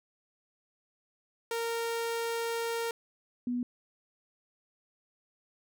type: tone pair in turn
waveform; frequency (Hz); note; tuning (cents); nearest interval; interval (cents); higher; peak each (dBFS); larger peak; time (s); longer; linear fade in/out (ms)
sawtooth / sine; 462.3 / 244.9; A#4 / B3; -14 / -14; major seventh; 1100; first; -27 / -29; first; 1.51-2.91 / 3.47-3.63; first; 2
effects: none

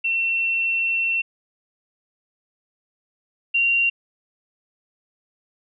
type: tone pair in turn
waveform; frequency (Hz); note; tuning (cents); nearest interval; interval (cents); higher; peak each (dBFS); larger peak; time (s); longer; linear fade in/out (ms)
sine; 2706 / 2760; E7 / F7; +45 / -21; unison; 34; second; -19 / -16; second; 0.04-1.22 / 3.54-3.9; first; 10
effects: none

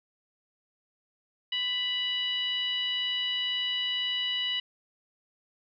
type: tone with frequency modulation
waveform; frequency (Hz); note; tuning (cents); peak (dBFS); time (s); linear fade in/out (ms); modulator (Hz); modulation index
sine; 2946; F#7; -8; -27; 1.52-4.6; 5; 962; 0.72
effects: none

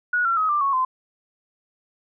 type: tone with pitch steps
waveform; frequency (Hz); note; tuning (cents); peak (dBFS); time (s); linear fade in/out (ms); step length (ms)
sine; 1458 / 1360.4 / 1269.3 / 1184.3 / 1105 / 1031; F#6 / F6 / D#6 / D6 / C#6 / C6; -26 / -46 / +34 / +14 / -6 / -26; -18; 0.13-0.85; 5; 120
effects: none

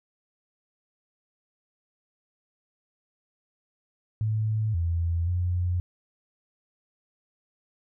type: tone with pitch steps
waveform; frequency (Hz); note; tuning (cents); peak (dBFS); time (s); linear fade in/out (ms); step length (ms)
sine; 108.8 / 84.4 / 88.9; A2 / E2 / F2; -19 / +41 / +31; -23; 4.21-5.8; 0; 530
effects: none

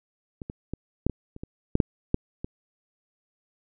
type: clicks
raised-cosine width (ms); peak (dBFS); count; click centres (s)
3; -23 / -21 / -18 / -8 / -16 / -28 / -22 / -8 / -6 / -8 / -19; 11; 0.418 / 0.499 / 0.736 / 1.066 / 1.097 / 1.364 / 1.435 / 1.754 / 1.802 / 2.144 / 2.445
effects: none

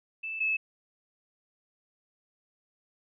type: tone pair in turn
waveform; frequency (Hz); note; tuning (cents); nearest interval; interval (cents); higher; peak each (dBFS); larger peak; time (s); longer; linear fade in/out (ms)
sine; 2637 / 2604; E7 / E7; 0 / -22; unison; 22; first; -33 / -25; second; 0.23-0.4 / 0.4-0.57; neither; 10
effects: none

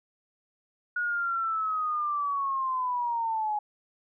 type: linear sweep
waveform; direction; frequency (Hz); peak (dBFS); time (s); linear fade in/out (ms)
sine; down; 1455 to 830.6; -26; 0.96-3.59; 5
effects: none

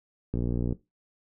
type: click train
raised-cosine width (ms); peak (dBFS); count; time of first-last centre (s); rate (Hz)
3; -16; 24; 0.34-0.725; 59.7
effects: noise-tail reverb RT60 0.2 s tail -17 dB re dry

